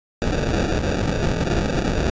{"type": "noise with sample-and-hold", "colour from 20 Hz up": "pink", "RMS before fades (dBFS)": -21, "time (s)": [0.22, 2.1], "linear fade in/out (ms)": 0, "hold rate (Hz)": 1050, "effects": ["resampled to 16000 Hz"]}